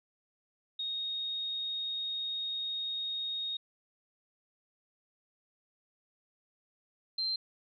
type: tone pair in turn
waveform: sine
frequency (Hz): 3729 / 4139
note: A#7 / C8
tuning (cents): 0 / -20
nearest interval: major second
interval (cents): 180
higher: second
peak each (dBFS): -33 / -30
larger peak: second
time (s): 0.79-3.57 / 7.18-7.36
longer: first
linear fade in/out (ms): 5
effects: none